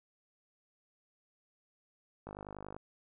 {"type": "click train", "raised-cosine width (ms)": 1, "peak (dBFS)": -30, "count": 26, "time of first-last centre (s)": [2.27, 2.765], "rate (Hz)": 50.5, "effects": []}